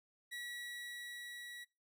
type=tone with level ramp; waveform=30% pulse; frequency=1932 Hz; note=B6; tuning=39 cents flat; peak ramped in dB=-40 to -45 dBFS; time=0.31-1.65 s; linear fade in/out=20 ms; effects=noise-tail reverb RT60 0.3 s tail -23 dB re dry